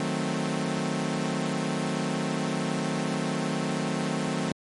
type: chord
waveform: sawtooth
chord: D# diminished seventh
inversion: none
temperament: equal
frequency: 155.56 / 185 / 220 / 261.6 Hz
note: D#3 / F#3 / A3 / C4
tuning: 0 / 0 / 0 / 0 cents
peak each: -28 dBFS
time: 0-4.52 s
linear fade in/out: 2 ms
effects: low-pass 12000 Hz 12 dB/octave + MP3 48 kbps